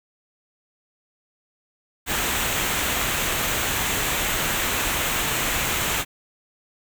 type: noise with comb filter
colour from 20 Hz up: pink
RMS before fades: -24 dBFS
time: 2.06-6.05 s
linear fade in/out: 50 ms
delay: 0.2 ms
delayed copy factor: -0.5
effects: none